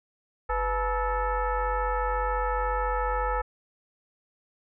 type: tone with frequency modulation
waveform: sine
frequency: 403.9 Hz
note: G#4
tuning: 48 cents flat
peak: -24 dBFS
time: 0.49-3.42 s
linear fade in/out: 10 ms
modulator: 451 Hz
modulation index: 2.5
effects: none